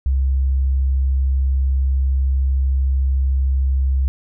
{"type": "tone", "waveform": "sine", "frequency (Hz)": 66.6, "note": "C2", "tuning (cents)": 31, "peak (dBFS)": -14, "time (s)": [0.06, 4.08], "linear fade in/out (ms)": 0, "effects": []}